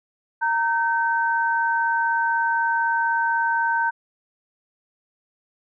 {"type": "tone pair together", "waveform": "sine", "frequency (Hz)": [924, 1541], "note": ["A#5", "G6"], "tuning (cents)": [-16, -30], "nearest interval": "major sixth", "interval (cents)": 886, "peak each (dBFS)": [-21, -22], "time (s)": [0.41, 3.91], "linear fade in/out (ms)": 20, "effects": []}